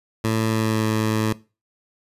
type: tone with pitch glide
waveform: 15% pulse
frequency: 111.2 to 109.35 Hz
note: A2 to A2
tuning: +19 to -10 cents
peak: -13 dBFS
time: 0.24-1.33 s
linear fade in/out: 5 ms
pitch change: -29 cents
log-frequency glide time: 0.46-0.85 s
effects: noise-tail reverb RT60 0.3 s tail -19 dB re dry + resampled to 32000 Hz